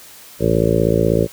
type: harmonic tone with a mistuned harmonic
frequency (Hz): 56.2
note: A1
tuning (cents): +37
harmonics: 1 / 2 / 3 / 4 / 5 / 6 / 7 / 8 / 9 / 10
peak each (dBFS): -26 / -21 / -20 / -24 / -26 / -22 / -21 / -20 / -23 / -22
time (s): 0.39-1.28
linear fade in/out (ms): 50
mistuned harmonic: 1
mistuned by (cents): +120
effects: white hiss -41 dBFS RMS until 1.32 s